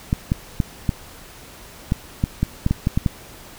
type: clicks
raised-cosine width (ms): 5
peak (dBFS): -5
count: 12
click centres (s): 0.129 / 0.319 / 0.602 / 0.892 / 1.921 / 2.239 / 2.43 / 2.664 / 2.71 / 2.871 / 2.975 / 3.062
effects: pink hiss -42 dBFS RMS until 3.58 s